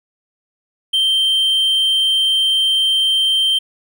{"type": "tone", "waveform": "triangle", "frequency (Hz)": 3136, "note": "G7", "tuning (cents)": 0, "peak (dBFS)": -11, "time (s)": [0.93, 3.59], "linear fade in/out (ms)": 10, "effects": []}